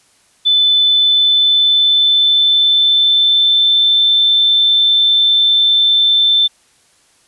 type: tone with pitch glide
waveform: sine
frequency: 3510 to 3545 Hz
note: A7 to A7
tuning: -5 to +12 cents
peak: -8 dBFS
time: 0.45-6.48 s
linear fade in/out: 20 ms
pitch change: +17 cents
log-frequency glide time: 0.76-4.02 s
effects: white hiss -53 dBFS RMS until 7.27 s + resampled to 24000 Hz